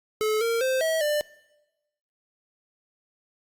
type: tone with pitch steps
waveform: square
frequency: 431 / 461.2 / 521 / 644 / 595 Hz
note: A4 / A#4 / C5 / E5 / D5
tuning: -36 / -19 / -7 / -41 / +22 cents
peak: -23 dBFS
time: 0.21-1.21 s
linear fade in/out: 0 ms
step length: 200 ms
effects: noise-tail reverb RT60 1.0 s tail -22 dB re dry + Opus 48 kbps